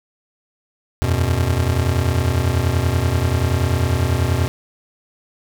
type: chord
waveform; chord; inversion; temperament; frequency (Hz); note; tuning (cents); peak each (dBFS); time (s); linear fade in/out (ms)
square; E suspended second; none; just; 82.41 / 92.71 / 123.61; E2 / F#2 / B2; 0 / +4 / +2; -21; 1.02-4.48; 0
effects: none